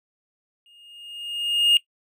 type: tone with exponential growth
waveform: triangle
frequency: 2842 Hz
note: F7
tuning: 30 cents sharp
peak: -11 dBFS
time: 0.66-1.77 s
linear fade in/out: 1 ms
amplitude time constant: 240 ms
effects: noise-tail reverb RT60 0.1 s tail -17 dB re dry